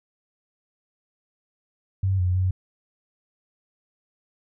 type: tone with pitch steps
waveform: sine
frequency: 95.8 / 90.3 / 92.8 Hz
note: G2 / F#2 / F#2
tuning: -39 / -42 / +6 cents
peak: -19 dBFS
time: 2.03-2.51 s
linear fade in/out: 5 ms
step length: 160 ms
effects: none